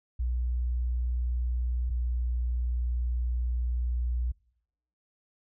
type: tone pair in turn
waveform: sine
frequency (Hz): 60.8 / 60.47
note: B1 / B1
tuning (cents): -26 / -36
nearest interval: unison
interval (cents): 10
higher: first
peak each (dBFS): -26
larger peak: neither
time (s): 0.19-1.9 / 1.9-4.32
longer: second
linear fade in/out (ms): 10
effects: noise-tail reverb RT60 0.8 s tail -26 dB re dry